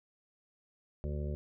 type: harmonic tone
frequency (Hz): 73.5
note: D2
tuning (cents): +2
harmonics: 1 / 2 / 3 / 5 / 6 / 7 / 8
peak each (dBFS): -35 / -40 / -45 / -45 / -51 / -51 / -49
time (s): 1.04-1.35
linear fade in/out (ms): 0
effects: none